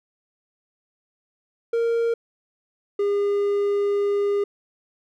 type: tone pair in turn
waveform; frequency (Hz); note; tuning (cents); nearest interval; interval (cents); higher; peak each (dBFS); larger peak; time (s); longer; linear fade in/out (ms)
triangle; 463.9 / 405.5; A#4 / G#4; -8 / -41; major second; 233; first; -17; neither; 1.73-2.14 / 2.99-4.44; second; 5
effects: none